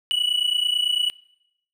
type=tone pair together; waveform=triangle; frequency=2931 / 2960 Hz; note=F#7 / F#7; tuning=-17 / 0 cents; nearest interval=unison; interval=17 cents; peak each=-21 dBFS; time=0.11-1.1 s; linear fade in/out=0 ms; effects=noise-tail reverb RT60 0.8 s tail -23 dB re dry